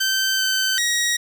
15% pulse tone with pitch steps, 1548 / 1537 / 1896 Hz, G6 / G6 / A#6, -22 / -35 / +29 cents, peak -12 dBFS, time 0-1.17 s, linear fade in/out 10 ms, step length 390 ms, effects none

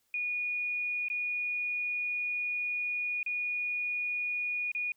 sine tone with dropouts, 2452 Hz, D#7, 26 cents flat, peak -30 dBFS, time 0.14-4.92 s, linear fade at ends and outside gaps 2 ms, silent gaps 1.084-1.1 / 3.23-3.262 / 4.717-4.749 s, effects white hiss -74 dBFS RMS until 4.96 s

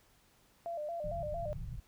sine tone with vibrato, 639 Hz, D#5, 46 cents sharp, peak -36 dBFS, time 0.66-1.53 s, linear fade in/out 0 ms, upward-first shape square, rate 4.4 Hz, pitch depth 110 cents each way
pink low-pass noise, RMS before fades -42 dBFS, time 1.04-1.8 s, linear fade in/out 2 ms, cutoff 180 Hz, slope 96 dB/octave
effects pink hiss -67 dBFS RMS until 1.87 s

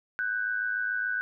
sine tone pair together, 1493 / 1600 Hz, F#6 / G6, +15 / +35 cents, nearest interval minor second, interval 120 cents, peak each -28 / -33 dBFS, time 0.19-1.21 s, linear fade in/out 0 ms, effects none

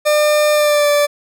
40% pulse tone with pitch glide, 600 to 583.9 Hz, D5 to D5, +37 to -10 cents, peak -10 dBFS, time 0.05-1.07 s, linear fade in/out 20 ms, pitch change -47 cents, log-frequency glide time 0.53-0.9 s, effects none

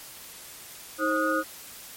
sine tone cluster, 316 / 532 / 1243 / 1451 Hz, D#4 / C5 / D#6 / F#6, +27 / +29 / -2 / -34 cents, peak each -28 dBFS, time 0.98-1.44 s, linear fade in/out 50 ms, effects white hiss -44 dBFS RMS until 1.96 s + MP3 64 kbps

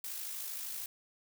blue noise with amplitude modulation, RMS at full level -39 dBFS, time 0.04-0.86 s, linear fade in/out 2 ms, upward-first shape sine, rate 52.9 Hz, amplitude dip 40%, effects none

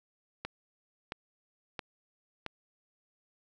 click train, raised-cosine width 0.3 ms, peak -20 dBFS, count 4, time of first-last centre 0.45-2.463 s, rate 1.49 Hz, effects none

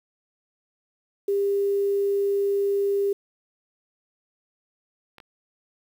sine tone, 400 Hz, G4, 35 cents sharp, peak -20 dBFS, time 1.28-3.13 s, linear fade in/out 5 ms
clicks, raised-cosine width 0.3 ms, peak -29 dBFS, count 2, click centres 5.183 / 5.202 s
effects 8-bit

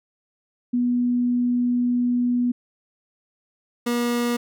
sine / 30% pulse tone pair in turn, 244.4 / 239.6 Hz, B3 / A#3, -18 / +48 cents, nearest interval unison, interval 34 cents, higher first, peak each -18 dBFS, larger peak neither, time 0.73-2.52 / 3.86-4.37 s, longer first, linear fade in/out 10 ms, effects none

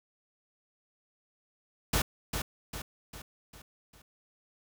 pink noise with echo, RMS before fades -27 dBFS, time 1.93-2.02 s, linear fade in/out 5 ms, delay 400 ms, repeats 5, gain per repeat -6 dB, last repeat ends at 4.02 s, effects none

